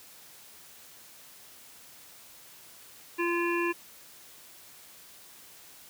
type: harmonic tone with a mistuned harmonic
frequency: 344.3 Hz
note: F4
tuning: 25 cents flat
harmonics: 1 / 3 / 5 / 7 / 8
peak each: -28 / -33 / -35 / -36 / -37 dBFS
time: 3.18-3.73 s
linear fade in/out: 20 ms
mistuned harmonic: 8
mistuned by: -18 cents
effects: white hiss -52 dBFS RMS until 5.89 s + high-pass 60 Hz 12 dB/octave